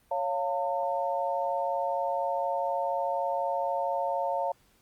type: chord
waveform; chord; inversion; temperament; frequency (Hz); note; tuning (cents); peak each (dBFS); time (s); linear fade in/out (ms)
sine; Db augmented; none; equal with one note detuned; 554.4 / 698.5 / 903.2; Db5 / F5 / A5; 0 / 0 / +45; -31; 0.11-4.52; 5
effects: pink hiss -65 dBFS RMS until 4.81 s + Opus 32 kbps